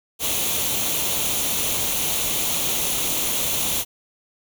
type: noise with comb filter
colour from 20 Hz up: white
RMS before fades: -23 dBFS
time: 0.19-3.85 s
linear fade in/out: 50 ms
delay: 0.3 ms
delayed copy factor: +0.6
effects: none